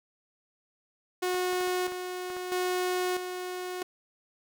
sawtooth tone with tremolo, 363.9 Hz, F#4, 29 cents flat, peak -23 dBFS, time 1.22-3.83 s, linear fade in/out 10 ms, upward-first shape square, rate 0.77 Hz, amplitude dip 55%
clicks, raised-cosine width 0.5 ms, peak -28 dBFS, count 8, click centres 1.345 / 1.53 / 1.61 / 1.675 / 1.88 / 1.921 / 2.302 / 2.367 s
effects none

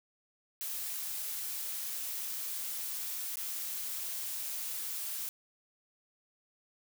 blue noise with dropouts, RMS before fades -38 dBFS, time 0.61-5.29 s, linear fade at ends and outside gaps 0 ms, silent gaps 3.357-3.37 s, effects none

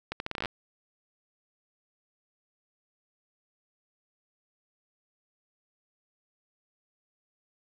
accelerating click train, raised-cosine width 0.3 ms, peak -16 dBFS, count 11, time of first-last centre 0.12-0.457 s, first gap 81 ms, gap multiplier 0.78, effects none

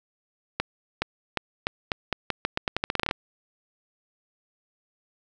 accelerating click train, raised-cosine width 0.3 ms, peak -8 dBFS, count 19, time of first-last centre 0.6-3.111 s, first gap 420 ms, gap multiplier 0.84, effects none

